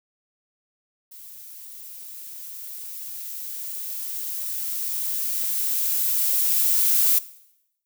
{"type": "noise with level ramp", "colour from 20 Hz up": "violet", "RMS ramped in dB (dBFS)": [-43, -18], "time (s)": [1.11, 7.19], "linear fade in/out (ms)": 10, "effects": ["noise-tail reverb RT60 0.8 s tail -18 dB re dry"]}